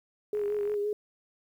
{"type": "tone with vibrato", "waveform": "sine", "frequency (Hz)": 414, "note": "G#4", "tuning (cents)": -5, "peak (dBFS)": -27, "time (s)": [0.33, 0.93], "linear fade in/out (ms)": 2, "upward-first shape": "sine", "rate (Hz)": 5.8, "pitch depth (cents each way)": 29}
{"type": "click train", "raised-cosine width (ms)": 0.5, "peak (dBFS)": -33, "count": 19, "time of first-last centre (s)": [0.35, 0.74], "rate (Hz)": 46.1}
{"effects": ["10-bit"]}